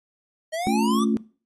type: exponential sweep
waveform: square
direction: up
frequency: 622.3 to 1208 Hz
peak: -26 dBFS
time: 0.52-1.05 s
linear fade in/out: 20 ms
type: chord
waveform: sine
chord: A augmented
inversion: none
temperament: equal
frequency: 220 / 277.2 / 349.2 Hz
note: A3 / C#4 / E#4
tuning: 0 / 0 / 0 cents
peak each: -21 / -26 / -27 dBFS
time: 0.67-1.17 s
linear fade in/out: 0 ms
effects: noise-tail reverb RT60 0.4 s tail -21 dB re dry + AAC 32 kbps